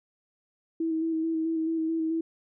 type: tone with vibrato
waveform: sine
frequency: 323.4 Hz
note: E4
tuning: 33 cents flat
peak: -25 dBFS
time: 0.8-2.21 s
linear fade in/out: 5 ms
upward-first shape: square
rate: 4.6 Hz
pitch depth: 19 cents each way
effects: none